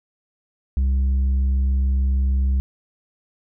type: tone with tanh clipping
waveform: sine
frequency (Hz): 66.2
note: C2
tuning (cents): +21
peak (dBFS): -17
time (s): 0.77-2.6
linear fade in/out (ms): 0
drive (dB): 4
effects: none